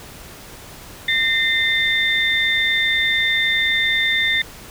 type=tone cluster; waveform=sine; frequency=1825 / 2072 / 3584 Hz; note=A#6 / C7 / A7; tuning=-37 / -17 / +31 cents; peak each=-20 dBFS; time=1.08-4.42 s; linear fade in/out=5 ms; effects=pink hiss -39 dBFS RMS until 4.7 s